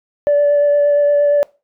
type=tone with vibrato; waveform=sine; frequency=580 Hz; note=D5; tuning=22 cents flat; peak=-8 dBFS; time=0.27-1.43 s; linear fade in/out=0 ms; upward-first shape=sine; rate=8.6 Hz; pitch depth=11 cents each way; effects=noise-tail reverb RT60 0.3 s tail -23 dB re dry + tanh soft clip ceiling -7 dBFS